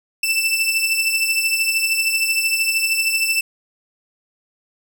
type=beating tone pair; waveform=sawtooth; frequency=2654 / 2667 Hz; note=E7 / E7; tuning=+11 / +20 cents; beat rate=13 Hz; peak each=-15 / -19 dBFS; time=0.23-3.41 s; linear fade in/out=5 ms; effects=none